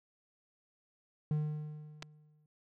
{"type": "tone with exponential decay", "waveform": "triangle", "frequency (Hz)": 151.6, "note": "D#3", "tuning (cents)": -45, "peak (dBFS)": -26, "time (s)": [1.31, 2.46], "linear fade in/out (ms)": 2, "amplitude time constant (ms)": 250}
{"type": "clicks", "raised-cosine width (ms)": 0.2, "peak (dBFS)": -26, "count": 2, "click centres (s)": [2.024, 2.027]}
{"effects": []}